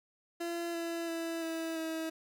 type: tone with pitch steps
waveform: 30% pulse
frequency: 340.5 / 335.8 / 331.2 / 326.6 / 322.1 Hz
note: F4 / E4 / E4 / E4 / E4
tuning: -44 / +32 / +8 / -16 / -40 cents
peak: -32 dBFS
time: 0.4-2.1 s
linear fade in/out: 10 ms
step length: 340 ms
effects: none